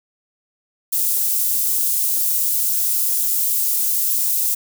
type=high-pass noise; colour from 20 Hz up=white; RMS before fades=-19 dBFS; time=0.92-4.55 s; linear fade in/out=10 ms; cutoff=9400 Hz; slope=12 dB/octave; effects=none